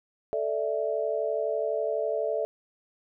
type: chord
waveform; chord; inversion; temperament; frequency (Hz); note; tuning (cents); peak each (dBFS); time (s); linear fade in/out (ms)
sine; A suspended fourth; none; equal; 440 / 587.3 / 659.3; A4 / D5 / E5; 0 / 0 / 0; -30; 0.33-2.45; 0
effects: none